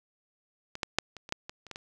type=clicks; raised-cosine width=0.2 ms; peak=-21 / -12 / -6 / -26 / -27 / -12 / -22 / -30 / -22 / -23 dBFS; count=10; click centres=0.754 / 0.832 / 0.986 / 1.167 / 1.291 / 1.324 / 1.495 / 1.667 / 1.713 / 1.759 s; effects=none